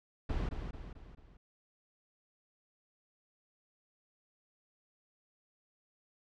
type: noise with echo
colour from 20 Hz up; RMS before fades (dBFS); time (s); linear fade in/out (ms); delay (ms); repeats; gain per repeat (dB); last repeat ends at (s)
brown; -34; 0.29-0.49; 5; 220; 4; -6; 1.37
effects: low-pass 4000 Hz 12 dB/octave